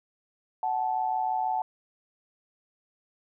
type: tone pair together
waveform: sine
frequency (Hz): 745.8 / 872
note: F#5 / A5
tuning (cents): +14 / -16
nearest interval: minor third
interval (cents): 270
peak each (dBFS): -28 / -28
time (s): 0.63-1.62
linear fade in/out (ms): 2
effects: none